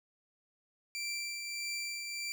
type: tone with tremolo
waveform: 20% pulse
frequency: 2349 Hz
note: D7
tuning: in tune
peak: -30 dBFS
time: 0.95-2.32 s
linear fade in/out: 0 ms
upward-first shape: triangle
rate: 1.6 Hz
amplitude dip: 40%
effects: none